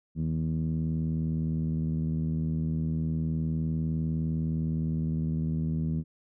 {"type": "tone with low-pass filter", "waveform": "10% pulse", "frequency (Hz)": 79.7, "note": "D#2", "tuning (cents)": 42, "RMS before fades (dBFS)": -29, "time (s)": [0.15, 6.04], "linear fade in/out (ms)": 50, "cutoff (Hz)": 190, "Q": 3.7, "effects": []}